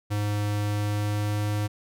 square tone with pitch glide, 103.8 to 104.4 Hz, G#2 to G#2, 0 to +10 cents, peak -25 dBFS, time 0.1-1.68 s, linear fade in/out 20 ms, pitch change +10 cents, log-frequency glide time 0.72-1.41 s, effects none

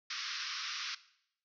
white band-pass noise, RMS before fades -40 dBFS, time 0.1-0.95 s, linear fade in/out 5 ms, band 1100 to 5800 Hz, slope 96 dB/octave, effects noise-tail reverb RT60 0.7 s tail -17 dB re dry

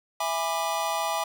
square chord, E dominant seventh, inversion none, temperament just, 659.3 / 824.1 / 988.9 / 1186.7 Hz, E5 / G#5 / B5 / D6, 0 / -14 / +2 / +18 cents, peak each -32 / -31 / -33 / -33 dBFS, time 0.2-1.24 s, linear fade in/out 5 ms, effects none

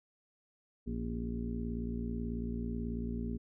harmonic tone with a mistuned harmonic, 58.27 Hz, A#1, in tune, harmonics 1 / 2 / 3 / 4 / 5 / 6 / 7, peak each -39 / -44 / -43 / -38 / -48 / -51 / -47 dBFS, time 0.86-3.38 s, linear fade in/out 20 ms, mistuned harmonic 5, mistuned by -54 cents, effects none

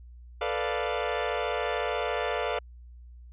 sawtooth chord, B half-diminished seventh, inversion third, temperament equal, 440 / 493.9 / 587.3 / 698.5 Hz, A4 / B4 / D5 / F5, 0 / 0 / 0 / 0 cents, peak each -29 dBFS, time 0.41-2.59 s, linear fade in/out 5 ms, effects added 60 Hz sine -45 dBFS peak until 3.32 s + resampled to 8000 Hz

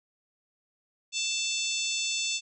harmonic tone with a mistuned harmonic, 885 Hz, A5, 10 cents sharp, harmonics 3 / 4 / 5 / 6 / 7 / 8 / 9, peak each -33 / -33 / -37 / -39 / -36 / -37 / -38 dBFS, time 1.12-2.41 s, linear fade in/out 50 ms, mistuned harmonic 9, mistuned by -48 cents, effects none

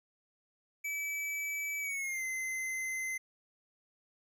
square tone with pitch glide, 2300 to 2061 Hz, D7 to C7, -37 to -27 cents, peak -35 dBFS, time 0.84-3.18 s, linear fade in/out 10 ms, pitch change -190 cents, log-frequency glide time 1.8-2.24 s, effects none

